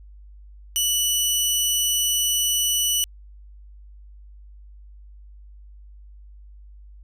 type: tone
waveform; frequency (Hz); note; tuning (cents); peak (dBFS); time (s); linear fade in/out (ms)
15% pulse; 2960; F#7; 0; -12; 0.76-3.04; 0
effects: added 50 Hz sine -42 dBFS peak until 7.03 s